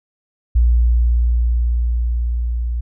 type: tone with level ramp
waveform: sine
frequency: 59.1 Hz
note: A#1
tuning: 24 cents sharp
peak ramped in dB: -9 to -18 dBFS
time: 0.55-2.81 s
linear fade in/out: 10 ms
effects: none